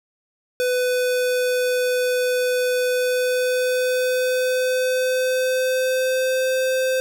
square tone with pitch glide, 499.7 to 518.8 Hz, B4 to C5, +20 to -15 cents, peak -19 dBFS, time 0.6-7 s, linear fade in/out 0 ms, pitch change +65 cents, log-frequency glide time 2.88-6.55 s, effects none

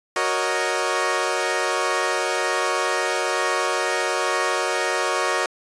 15% pulse chord, D# minor seventh, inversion first, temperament equal, 370 / 466.2 / 554.4 / 622.3 Hz, F#4 / A#4 / C#5 / D#5, 0 / 0 / 0 / 0 cents, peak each -20 dBFS, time 0.16-5.46 s, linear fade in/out 2 ms, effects resampled to 22050 Hz

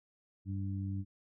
harmonic tone, 97.4 Hz, G2, 11 cents flat, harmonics 1 / 2 / 3, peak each -35 / -41 / -45 dBFS, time 0.45-1.05 s, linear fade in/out 50 ms, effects none

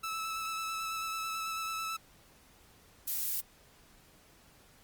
sawtooth tone with vibrato, 1310 Hz, E6, 11 cents flat, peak -31 dBFS, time 0.03-1.97 s, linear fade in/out 10 ms, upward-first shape square, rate 9.1 Hz, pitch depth 11 cents each way
violet noise, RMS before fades -33 dBFS, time 3.07-3.41 s, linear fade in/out 10 ms
effects pink hiss -61 dBFS RMS until 4.83 s + Opus 32 kbps

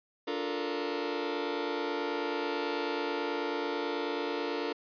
sawtooth chord, Bb major seventh, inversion first, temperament just, 291.4 / 349.6 / 437 / 466.2 Hz, D4 / F4 / A4 / Bb4, -13 / +2 / -12 / 0 cents, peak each -33 / -34 / -33 / -32 dBFS, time 0.27-4.73 s, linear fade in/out 10 ms, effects resampled to 11025 Hz

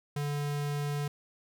square tone, 145.2 Hz, D3, 19 cents flat, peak -31 dBFS, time 0.16-1.08 s, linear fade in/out 5 ms, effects none

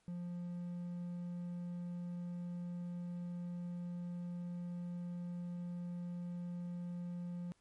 triangle tone, 175.3 Hz, F3, 7 cents sharp, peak -38 dBFS, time 0.08-7.52 s, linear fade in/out 0 ms, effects pink hiss -75 dBFS RMS until 7.6 s + MP3 48 kbps

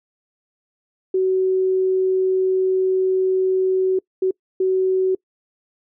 sine tone bursts at uneven times, 375.7 Hz, F#4, 26 cents sharp, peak -15 dBFS, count 3, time 1.14-3.99 / 4.22-4.31 / 4.6-5.15 s, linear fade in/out 5 ms, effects noise-tail reverb RT60 0.1 s tail -25 dB re dry

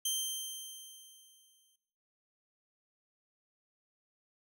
15% pulse tone with exponential decay, 3136 Hz, G7, in tune, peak -23 dBFS, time 0.05-1.76 s, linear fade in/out 5 ms, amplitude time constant 370 ms, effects noise-tail reverb RT60 1.0 s tail -17 dB re dry

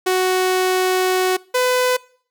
sawtooth tone pair in turn, 370.6 / 502.3 Hz, F#4 / B4, +3 / +29 cents, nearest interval perfect fourth, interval 526 cents, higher second, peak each -11 dBFS, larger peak neither, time 0.06-1.37 / 1.54-1.97 s, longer first, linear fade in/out 10 ms, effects noise-tail reverb RT60 0.5 s tail -23 dB re dry

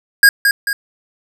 square tone with echo, 1631 Hz, G#6, 32 cents flat, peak -4 dBFS, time 0.23-0.29 s, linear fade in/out 2 ms, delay 220 ms, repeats 2, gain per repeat -6 dB, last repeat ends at 0.73 s, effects none

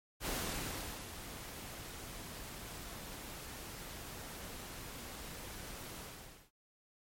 pink noise with ADSR envelope, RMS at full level -37 dBFS, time 0.2-6.51 s, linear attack 61 ms, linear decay 790 ms, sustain -10 dB, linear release 510 ms, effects MP3 64 kbps

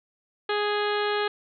harmonic tone, 415.3 Hz, G#4, in tune, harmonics 1 / 2 / 3 / 4 / 5 / 6 / 7 / 8 / 9 / 10, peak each -26 / -31 / -32 / -32 / -39 / -39 / -39 / -37 / -42 / -40 dBFS, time 0.49-1.28 s, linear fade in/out 5 ms, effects none

